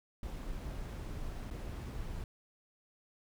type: noise with dropouts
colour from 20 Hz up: brown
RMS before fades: -41 dBFS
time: 0.23-2.24 s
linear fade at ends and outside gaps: 2 ms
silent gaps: 1.503-1.509 s
effects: none